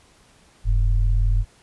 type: tone pair together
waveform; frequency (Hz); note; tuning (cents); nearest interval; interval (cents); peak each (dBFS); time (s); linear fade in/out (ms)
sine; 42.63 / 101.4; F1 / G#2; -41 / -41; octave + minor third; 1500; -16 / -23; 0.64-1.45; 50
effects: pink hiss -55 dBFS RMS until 1.62 s + resampled to 24000 Hz